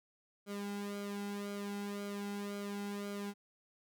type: tone with flanger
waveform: sawtooth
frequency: 202.6 Hz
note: G#3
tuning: 43 cents flat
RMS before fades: -41 dBFS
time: 0.46-3.34 s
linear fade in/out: 50 ms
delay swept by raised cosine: 1.1 to 1.75 ms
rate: 1.9 Hz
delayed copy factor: -0.75
effects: none